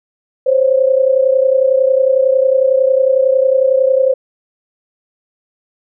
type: tone pair together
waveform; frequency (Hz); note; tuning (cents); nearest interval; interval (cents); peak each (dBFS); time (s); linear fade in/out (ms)
sine; 521 / 552; C5 / C#5; -7 / -7; minor second; 100; -10 / -14; 0.46-4.14; 10
effects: none